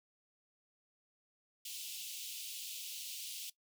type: high-pass noise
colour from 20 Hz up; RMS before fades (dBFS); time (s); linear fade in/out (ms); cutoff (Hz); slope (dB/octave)
pink; -45; 1.65-3.5; 5; 2700; 48
effects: noise-tail reverb RT60 0.1 s tail -18 dB re dry